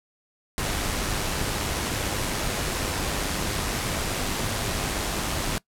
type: noise with amplitude modulation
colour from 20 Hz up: pink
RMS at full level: -26 dBFS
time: 0.58-5.58 s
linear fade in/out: 0 ms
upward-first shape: sine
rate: 101 Hz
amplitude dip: 30%
effects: noise-tail reverb RT60 0.1 s tail -22 dB re dry + low-pass 12000 Hz 12 dB/octave